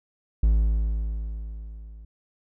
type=tone with level ramp; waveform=triangle; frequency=54 Hz; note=A1; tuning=32 cents flat; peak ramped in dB=-13 to -39 dBFS; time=0.43-2.05 s; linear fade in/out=5 ms; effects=none